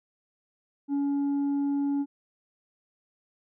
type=tone with tanh clipping; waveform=sine; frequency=282.3 Hz; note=C#4; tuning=32 cents sharp; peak=-25 dBFS; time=0.88-2.06 s; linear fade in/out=50 ms; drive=3 dB; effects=none